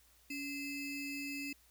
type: ring-modulated tone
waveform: square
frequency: 1169 Hz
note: D6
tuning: 8 cents flat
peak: -37 dBFS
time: 0.3-1.53 s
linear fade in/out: 5 ms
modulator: 1450 Hz
effects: added 60 Hz sine -70 dBFS peak until 1.7 s + white hiss -67 dBFS RMS until 1.7 s